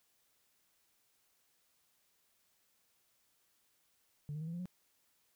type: tone with pitch steps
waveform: sine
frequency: 146.83 / 153.15 / 159.75 / 166.63 / 173.81 / 181.29 Hz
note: D3 / D#3 / D#3 / E3 / F3 / F#3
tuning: 0 / -27 / +46 / +19 / -8 / -35 cents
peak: -37 dBFS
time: 4.29-4.656 s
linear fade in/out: 0 ms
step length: 61 ms
effects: tanh soft clip ceiling -36 dBFS + white hiss -75 dBFS RMS until 5.35 s